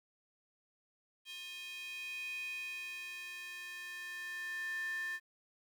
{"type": "tone with high-pass filter sweep", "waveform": "square", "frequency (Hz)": 356, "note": "F4", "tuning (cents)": 33, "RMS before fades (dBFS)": -43, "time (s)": [1.25, 5.2], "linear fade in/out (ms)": 50, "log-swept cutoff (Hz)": [2900, 1700], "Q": 8.7, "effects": ["12-bit"]}